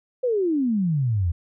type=exponential sweep; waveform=sine; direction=down; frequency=523.3 to 80 Hz; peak=-19 dBFS; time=0.23-1.32 s; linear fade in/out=10 ms; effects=none